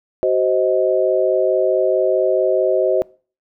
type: chord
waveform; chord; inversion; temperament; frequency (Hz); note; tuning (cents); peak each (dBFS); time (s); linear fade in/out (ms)
sine; C diminished; second; just; 376.7 / 523.3 / 627.9; Gb4 / C5 / Eb5; +31 / 0 / +16; -18; 0.23-3.02; 0
effects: noise-tail reverb RT60 0.4 s tail -24 dB re dry